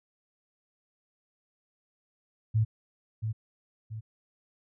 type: tone with echo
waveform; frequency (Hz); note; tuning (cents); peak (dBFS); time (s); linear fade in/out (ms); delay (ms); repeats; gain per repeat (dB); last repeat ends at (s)
sine; 110; A2; 0; -21; 2.54-2.65; 20; 680; 2; -7; 4.01
effects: none